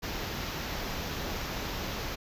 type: band-stop noise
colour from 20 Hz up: pink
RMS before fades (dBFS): -35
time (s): 0.02-2.16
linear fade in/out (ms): 20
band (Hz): 6400 to 13000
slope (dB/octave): 48
effects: resampled to 32000 Hz